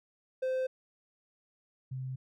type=tone pair in turn; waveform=triangle / sine; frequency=518 / 130.25 Hz; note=C5 / C3; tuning=-17 / -7 cents; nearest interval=2 octaves; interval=2390 cents; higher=first; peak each=-27 / -35 dBFS; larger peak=first; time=0.42-0.67 / 1.91-2.16 s; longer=neither; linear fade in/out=10 ms; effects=none